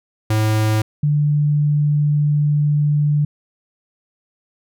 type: tone pair in turn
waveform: square / sine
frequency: 108.5 / 147.68 Hz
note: A2 / D3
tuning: -24 / +10 cents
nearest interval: perfect fourth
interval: 534 cents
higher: second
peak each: -15 / -13 dBFS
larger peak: second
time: 0.3-0.82 / 1.03-3.25 s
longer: second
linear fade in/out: 5 ms
effects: none